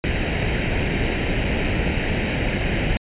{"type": "noise with comb filter", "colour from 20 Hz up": "pink", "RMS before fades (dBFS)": -21, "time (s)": [0.04, 2.97], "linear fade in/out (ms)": 0, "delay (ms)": 0.43, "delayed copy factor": 0.75, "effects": ["resampled to 8000 Hz"]}